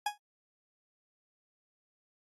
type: tone with exponential decay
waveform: 40% pulse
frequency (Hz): 830.6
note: G#5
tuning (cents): 0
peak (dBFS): -26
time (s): 0.06-0.18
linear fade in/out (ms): 5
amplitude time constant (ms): 24
effects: AAC 32 kbps